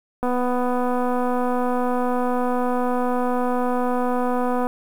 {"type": "click train", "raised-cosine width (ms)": 1, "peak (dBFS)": -11, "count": 1102, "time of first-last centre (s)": [0.23, 4.67], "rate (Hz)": 248, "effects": ["7-bit"]}